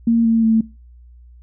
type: tone with pitch steps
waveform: sine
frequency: 230.6 / 226.8 / 223 Hz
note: A#3 / A#3 / A3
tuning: -19 / -47 / +23 cents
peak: -11 dBFS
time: 0.07-0.61 s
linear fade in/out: 5 ms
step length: 180 ms
effects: noise-tail reverb RT60 0.3 s tail -22 dB re dry + added 60 Hz sine -41 dBFS peak until 1.42 s